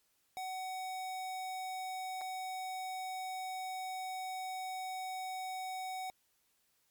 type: tone with dropouts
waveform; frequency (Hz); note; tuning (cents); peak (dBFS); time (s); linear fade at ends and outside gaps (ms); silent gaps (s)
square; 750; F#5; +23; -39; 0.37-6.1; 0; 2.211-2.215
effects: white hiss -75 dBFS RMS until 6.9 s + MP3 96 kbps